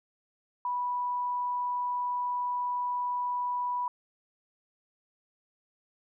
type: tone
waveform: sine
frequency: 983 Hz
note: B5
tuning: 8 cents flat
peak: -28 dBFS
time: 0.65-3.88 s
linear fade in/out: 2 ms
effects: none